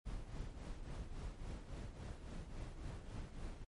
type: noise with tremolo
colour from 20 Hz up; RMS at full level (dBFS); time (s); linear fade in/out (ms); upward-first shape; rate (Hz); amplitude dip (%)
brown; -44; 0.05-3.65; 20; triangle; 3.6; 65
effects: MP3 48 kbps